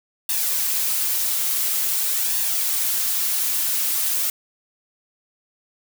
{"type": "noise with flanger", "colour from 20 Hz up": "blue", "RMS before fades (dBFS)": -22, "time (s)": [0.29, 4.3], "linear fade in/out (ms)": 2, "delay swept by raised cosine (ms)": [1.1, 6.5], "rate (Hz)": 0.48, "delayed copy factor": 0.5, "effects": []}